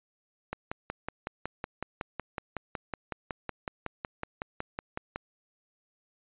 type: click train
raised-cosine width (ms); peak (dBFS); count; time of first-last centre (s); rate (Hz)
0.5; -18; 26; 0.53-5.16; 5.4
effects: resampled to 8000 Hz